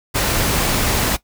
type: noise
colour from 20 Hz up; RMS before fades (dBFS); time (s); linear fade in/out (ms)
pink; -18; 0.14-1.17; 20
effects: noise-tail reverb RT60 0.1 s tail -17 dB re dry